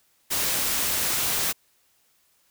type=noise; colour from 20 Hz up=white; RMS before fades=-25 dBFS; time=0.3-1.53 s; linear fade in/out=20 ms; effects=white hiss -65 dBFS RMS until 2.5 s